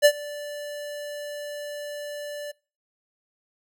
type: tone with ADSR envelope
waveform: square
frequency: 585 Hz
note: D5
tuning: 7 cents flat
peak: -11 dBFS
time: 0.02-2.52 s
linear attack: 33 ms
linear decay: 65 ms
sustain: -22 dB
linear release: 14 ms
effects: noise-tail reverb RT60 0.4 s tail -26 dB re dry